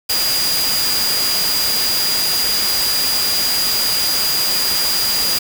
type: tone in noise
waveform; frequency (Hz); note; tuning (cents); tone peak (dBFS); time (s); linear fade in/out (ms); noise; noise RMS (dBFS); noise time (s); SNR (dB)
sine; 4852; D#8; -44; -17; 0.09-5.39; 10; white; -20; 0.09-5.39; 0
effects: none